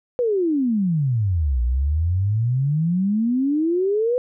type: exponential two-way sweep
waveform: sine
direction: down then up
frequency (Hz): 506 to 58.27 to 506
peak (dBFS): -17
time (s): 0.19-4.18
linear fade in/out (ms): 0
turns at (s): 1.62
effects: none